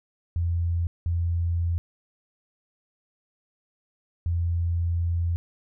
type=tone bursts at uneven times; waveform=sine; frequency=85.3 Hz; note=F2; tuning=40 cents flat; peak=-22 dBFS; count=3; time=0.36-0.87 / 1.06-1.78 / 4.26-5.36 s; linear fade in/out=0 ms; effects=none